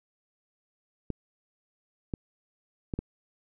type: clicks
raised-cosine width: 3 ms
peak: -18 dBFS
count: 4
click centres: 1.103 / 2.138 / 2.938 / 2.99 s
effects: none